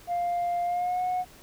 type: tone with pitch glide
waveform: sine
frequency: 700 to 730.1 Hz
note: F5 to F#5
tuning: +4 to -23 cents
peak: -23 dBFS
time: 0.07-1.25 s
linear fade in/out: 50 ms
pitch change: +73 cents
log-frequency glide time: 0.64-1.02 s
effects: tanh soft clip ceiling -23 dBFS + pink hiss -52 dBFS RMS until 1.42 s